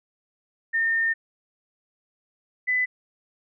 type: tone pair in turn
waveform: sine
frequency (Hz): 1819 / 2003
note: A#6 / B6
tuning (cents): -43 / +24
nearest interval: major second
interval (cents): 167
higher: second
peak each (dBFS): -20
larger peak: neither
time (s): 0.73-1.14 / 2.67-2.86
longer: first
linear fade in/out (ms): 20
effects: none